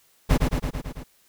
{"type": "noise with echo", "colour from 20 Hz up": "brown", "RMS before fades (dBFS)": -17, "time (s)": [0.29, 0.38], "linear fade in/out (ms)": 20, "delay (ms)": 110, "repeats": 6, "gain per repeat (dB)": -3, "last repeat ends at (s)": 1.04, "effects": ["white hiss -61 dBFS RMS until 1.28 s"]}